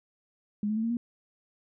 sine tone with pitch steps, 207.7 / 214.8 / 222.1 / 229.7 / 237.5 Hz, G#3 / A3 / A3 / A#3 / A#3, 0 / -41 / +16 / -25 / +33 cents, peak -26 dBFS, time 0.63-0.97 s, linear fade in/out 2 ms, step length 68 ms, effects none

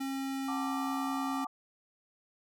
square tone, 269.9 Hz, C#4, 46 cents flat, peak -34 dBFS, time 0-1.45 s, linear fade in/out 10 ms
sine chord, D major, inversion first, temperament equal, 740 / 880 / 1174.7 Hz, F#5 / A5 / D6, 0 / 0 / 0 cents, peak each -41 / -41 / -37 dBFS, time 0.48-1.47 s, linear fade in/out 5 ms
effects none

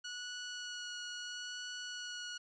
15% pulse tone with vibrato, 1462 Hz, F#6, 21 cents flat, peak -35 dBFS, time 0.04-2.38 s, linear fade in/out 10 ms, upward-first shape sine, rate 0.75 Hz, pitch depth 11 cents each way, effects resampled to 16000 Hz

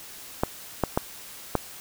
clicks, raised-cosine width 1 ms, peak -7 dBFS, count 4, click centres 0.435 / 0.837 / 0.975 / 1.553 s, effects white hiss -43 dBFS RMS until 1.8 s

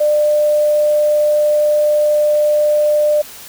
sine tone, 598 Hz, D5, 31 cents sharp, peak -10 dBFS, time 0-3.22 s, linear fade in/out 10 ms, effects white hiss -35 dBFS RMS until 3.48 s

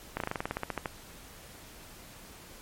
slowing click train, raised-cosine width 0.5 ms, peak -16 dBFS, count 14, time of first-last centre 0.17-0.858 s, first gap 32 ms, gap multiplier 1.08, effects pink hiss -50 dBFS RMS until 2.61 s + MP3 64 kbps

